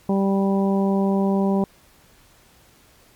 harmonic tone, 195.7 Hz, G3, 3 cents flat, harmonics 1 / 2 / 3 / 4 / 5, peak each -18 / -24 / -28 / -30 / -32 dBFS, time 0.09-1.64 s, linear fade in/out 2 ms, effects pink hiss -54 dBFS RMS until 3.15 s + MP3 96 kbps

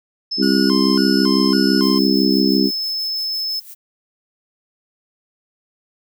sine tone, 5230 Hz, E8, 15 cents flat, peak -20 dBFS, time 0.31-3.6 s, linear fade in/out 10 ms
harmonic tone, 66 Hz, C2, 16 cents sharp, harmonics 3 / 4 / 5 / 6, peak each -18 / -17 / -19 / -22 dBFS, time 0.37-2.71 s, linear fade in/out 50 ms
45% pulse tone with vibrato, 1232 Hz, D#6, 17 cents flat, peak -26 dBFS, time 0.42-1.99 s, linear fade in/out 10 ms, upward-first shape square, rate 1.8 Hz, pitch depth 280 cents each way
violet noise with tremolo, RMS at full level -36 dBFS, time 1.81-3.75 s, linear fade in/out 20 ms, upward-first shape sine, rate 5.9 Hz, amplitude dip 60%
effects none

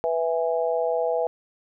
harmonic tone, 164.81 Hz, E3, in tune, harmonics 3 / 4 / 5, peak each -24 / -25 / -30 dBFS, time 0.04-1.27 s, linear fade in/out 0 ms, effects none

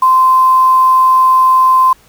sine tone with quantisation, 1037 Hz, C6, 16 cents flat, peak -5 dBFS, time 0.02-1.93 s, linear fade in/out 5 ms, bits 5, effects pink hiss -47 dBFS RMS until 2.08 s

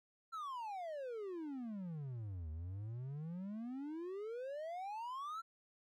triangle exponential two-way sweep, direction down then up, 1371 to 76 to 1371 Hz, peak -40 dBFS, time 0.32-5.42 s, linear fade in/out 20 ms, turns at 2.5 s, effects none

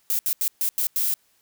violet noise bursts at uneven times, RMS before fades -23 dBFS, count 6, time 0.1-0.19 / 0.26-0.33 / 0.41-0.48 / 0.61-0.69 / 0.78-0.87 / 0.96-1.14 s, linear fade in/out 0 ms, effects white hiss -64 dBFS RMS until 1.41 s

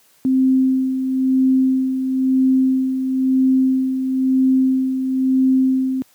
sine tone with tremolo, 261.6 Hz, C4, in tune, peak -11 dBFS, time 0.25-6.02 s, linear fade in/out 0 ms, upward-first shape sine, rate 1 Hz, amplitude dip 55%, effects white hiss -55 dBFS RMS until 6.14 s + high-pass 100 Hz 12 dB/octave

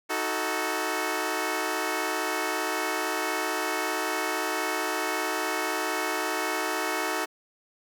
10% pulse chord, D# diminished, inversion none, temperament equal with one note detuned, 314.6 / 370 / 440 Hz, D#4 / F#4 / A4, +19 / 0 / 0 cents, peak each -23 dBFS, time 0.09-7.26 s, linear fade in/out 20 ms, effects none

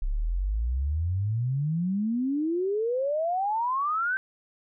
sine exponential sweep, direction up, 32.47 to 1568 Hz, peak -24 dBFS, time 0.02-4.17 s, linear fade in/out 0 ms, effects none

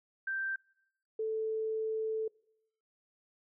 sine tone pair in turn, 1567 / 439.7 Hz, G6 / A4, -1 / -1 cents, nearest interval octave + minor seventh, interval 2200 cents, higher first, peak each -32 / -31 dBFS, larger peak second, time 0.27-0.56 / 1.19-2.28 s, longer second, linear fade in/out 5 ms, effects noise-tail reverb RT60 0.8 s tail -25 dB re dry

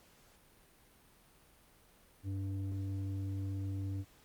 square tone with low-pass filter, 97.3 Hz, G2, 12 cents flat, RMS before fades -38 dBFS, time 2.23-4.05 s, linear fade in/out 50 ms, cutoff 250 Hz, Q 1.6, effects pink hiss -64 dBFS RMS until 4.24 s + Opus 48 kbps

